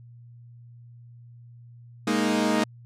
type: chord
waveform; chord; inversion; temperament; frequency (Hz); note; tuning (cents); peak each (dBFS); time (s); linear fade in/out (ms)
sawtooth; Ab suspended second; none; equal; 207.7 / 233.1 / 311.1; Ab3 / Bb3 / Eb4; 0 / 0 / 0; -22; 2.07-2.64; 5
effects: added 119 Hz sine -45 dBFS peak until 2.85 s + low-pass 9000 Hz 12 dB/octave